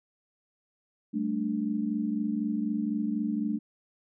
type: chord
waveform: sine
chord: G suspended second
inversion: none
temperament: equal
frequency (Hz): 196 / 220 / 293.7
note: G3 / A3 / D4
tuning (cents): 0 / 0 / 0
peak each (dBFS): -34 / -29 / -32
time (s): 1.13-3.59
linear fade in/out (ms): 20
effects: none